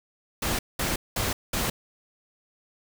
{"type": "noise bursts", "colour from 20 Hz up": "pink", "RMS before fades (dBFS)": -27, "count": 4, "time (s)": [0.42, 1.7], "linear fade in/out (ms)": 5, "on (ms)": 170, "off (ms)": 200, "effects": []}